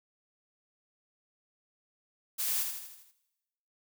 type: noise with echo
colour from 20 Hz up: blue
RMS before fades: -32 dBFS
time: 2.38-2.64 s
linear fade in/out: 20 ms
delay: 80 ms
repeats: 6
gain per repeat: -5 dB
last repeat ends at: 3.12 s
effects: noise-tail reverb RT60 1.0 s tail -18 dB re dry